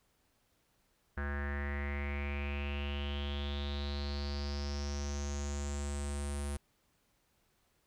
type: tone with low-pass filter sweep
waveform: square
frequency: 71.5 Hz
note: D2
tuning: 46 cents flat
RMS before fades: -37 dBFS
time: 1.17-6.57 s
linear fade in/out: 5 ms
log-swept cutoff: 1600 to 9900 Hz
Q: 7.5
effects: pink hiss -74 dBFS RMS until 7.86 s